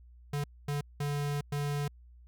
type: tone bursts at uneven times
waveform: square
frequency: 144.6 Hz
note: D3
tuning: 27 cents flat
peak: -31 dBFS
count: 4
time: 0.33-0.44 / 0.68-0.81 / 1-1.41 / 1.52-1.88 s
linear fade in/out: 5 ms
effects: added 60 Hz sine -52 dBFS peak until 2.27 s